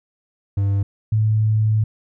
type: tone pair in turn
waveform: triangle / sine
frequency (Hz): 99.4 / 108.5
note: G2 / A2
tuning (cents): +25 / -24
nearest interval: major second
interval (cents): 151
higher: second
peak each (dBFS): -14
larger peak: neither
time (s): 0.57-0.83 / 1.12-1.84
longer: second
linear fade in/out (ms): 5
effects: none